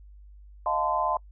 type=chord; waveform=sine; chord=F dominant seventh; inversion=third; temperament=equal with one note detuned; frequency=622.3 / 698.5 / 880 / 1028.5 Hz; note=Eb5 / F5 / A5 / C6; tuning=0 / 0 / 0 / -30 cents; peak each=-31 / -30 / -29 / -27 dBFS; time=0.66-1.17 s; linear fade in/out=2 ms; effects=noise-tail reverb RT60 0.1 s tail -26 dB re dry + added 50 Hz sine -46 dBFS peak until 1.31 s